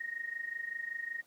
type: tone with amplitude modulation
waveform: sine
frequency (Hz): 1864.7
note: A#6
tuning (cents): 0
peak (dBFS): -33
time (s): 0-1.22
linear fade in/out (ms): 10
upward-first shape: sine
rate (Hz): 25.3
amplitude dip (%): 80
effects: pink hiss -66 dBFS RMS until 1.26 s + high-pass 200 Hz 12 dB/octave